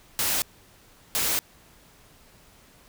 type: noise bursts at uneven times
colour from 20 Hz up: white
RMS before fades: -25 dBFS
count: 2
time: 0.19-0.42 / 1.15-1.39 s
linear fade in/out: 0 ms
effects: pink hiss -55 dBFS RMS until 2.88 s